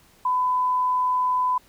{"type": "tone", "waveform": "sine", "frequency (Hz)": 1004, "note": "B5", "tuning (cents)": 28, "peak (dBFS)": -19, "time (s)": [0.25, 1.58], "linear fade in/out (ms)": 5, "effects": ["pink hiss -56 dBFS RMS until 1.68 s"]}